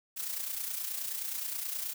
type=noise with amplitude modulation; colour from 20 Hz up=blue; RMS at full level=-34 dBFS; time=0.16-1.94 s; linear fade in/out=20 ms; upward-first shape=sine; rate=29.5 Hz; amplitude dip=55%; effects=none